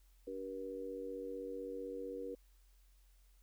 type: harmonic tone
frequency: 95.7 Hz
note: G2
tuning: 41 cents flat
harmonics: 3 / 4 / 5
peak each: -48 / -48 / -43 dBFS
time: 0.27-2.35 s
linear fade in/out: 5 ms
effects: added 45 Hz sine -63 dBFS peak until 3.42 s + white hiss -75 dBFS RMS until 3.42 s